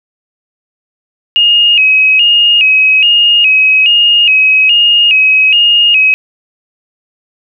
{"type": "tone with vibrato", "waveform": "sine", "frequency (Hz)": 2692, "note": "E7", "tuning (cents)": 36, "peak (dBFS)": -4, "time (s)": [1.36, 6.14], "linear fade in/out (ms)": 0, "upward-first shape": "square", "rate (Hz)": 1.2, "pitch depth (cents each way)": 97, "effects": []}